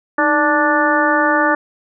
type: harmonic tone with a mistuned harmonic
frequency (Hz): 293.8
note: D4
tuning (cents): +1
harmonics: 1 / 2 / 3 / 4 / 5 / 6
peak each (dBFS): -19 / -19 / -19 / -19 / -19 / -19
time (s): 0.18-1.55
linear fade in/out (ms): 5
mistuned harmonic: 1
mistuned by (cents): +90
effects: none